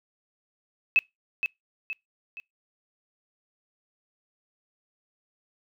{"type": "tone with echo", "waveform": "sine", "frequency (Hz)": 2597, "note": "E7", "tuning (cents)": -26, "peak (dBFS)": -16, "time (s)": [0.96, 0.99], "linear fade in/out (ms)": 0, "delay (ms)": 470, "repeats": 3, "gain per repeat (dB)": -7, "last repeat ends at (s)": 2.4, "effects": ["noise-tail reverb RT60 0.2 s tail -26 dB re dry"]}